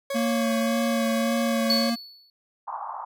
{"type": "tone", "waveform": "40% pulse", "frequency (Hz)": 554.4, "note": "C#5", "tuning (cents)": 0, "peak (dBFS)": -26, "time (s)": [0.1, 1.9], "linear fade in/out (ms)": 5}
{"type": "tone with vibrato", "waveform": "square", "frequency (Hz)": 230, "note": "A#3", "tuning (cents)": -23, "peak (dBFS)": -24, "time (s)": [0.14, 1.96], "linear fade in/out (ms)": 20, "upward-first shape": "sine", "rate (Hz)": 1.8, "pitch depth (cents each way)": 22}
{"type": "tone with exponential decay", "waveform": "triangle", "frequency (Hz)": 4435, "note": "C#8", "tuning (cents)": 0, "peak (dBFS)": -17, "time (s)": [1.7, 2.3], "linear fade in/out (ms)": 1, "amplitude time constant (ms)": 130}
{"type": "band-pass noise", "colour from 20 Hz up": "pink", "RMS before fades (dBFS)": -34, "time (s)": [2.67, 3.05], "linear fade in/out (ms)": 10, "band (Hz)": [810, 1100], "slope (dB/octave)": 48}
{"effects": []}